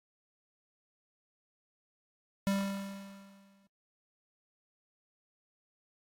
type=tone with exponential decay; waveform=square; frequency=197 Hz; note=G3; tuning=9 cents sharp; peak=-27 dBFS; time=2.47-3.67 s; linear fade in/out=0 ms; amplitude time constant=260 ms; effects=AAC 48 kbps